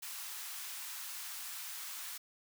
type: high-pass noise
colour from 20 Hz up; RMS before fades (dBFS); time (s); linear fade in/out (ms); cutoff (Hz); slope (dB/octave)
white; -44; 0.02-2.18; 10; 880; 24
effects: none